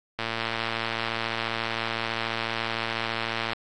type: click train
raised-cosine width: 0.3 ms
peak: -12 dBFS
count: 382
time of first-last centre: 0.19-3.532 s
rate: 114 Hz
effects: AAC 32 kbps